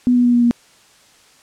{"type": "tone with pitch steps", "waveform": "sine", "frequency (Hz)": [246.9, 244.6, 242.4, 240.1, 237.9], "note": ["B3", "B3", "B3", "B3", "A#3"], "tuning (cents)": [0, -16, -32, -49, 35], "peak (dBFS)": -10, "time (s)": [0.07, 0.51], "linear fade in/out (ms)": 0, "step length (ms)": 88, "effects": ["white hiss -50 dBFS RMS until 1.42 s", "low-pass 8000 Hz 12 dB/octave"]}